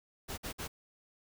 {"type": "noise bursts", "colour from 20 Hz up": "pink", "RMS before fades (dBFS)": -40, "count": 3, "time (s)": [0.28, 0.68], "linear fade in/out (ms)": 20, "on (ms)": 98, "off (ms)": 53, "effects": []}